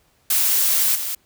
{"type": "noise with level steps", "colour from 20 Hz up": "blue", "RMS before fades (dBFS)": [-18, -26], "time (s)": [0.3, 1.15], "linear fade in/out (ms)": 5, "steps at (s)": 0.95, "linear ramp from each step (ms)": 5, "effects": ["pink hiss -61 dBFS RMS until 1.25 s"]}